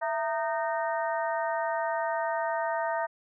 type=harmonic tone with a mistuned harmonic; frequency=308.1 Hz; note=D#4; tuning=17 cents flat; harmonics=2 / 3 / 4 / 5 / 6; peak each=-30 / -31 / -38 / -38 / -38 dBFS; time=0.01-3.07 s; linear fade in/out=20 ms; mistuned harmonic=2; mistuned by=+130 cents; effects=none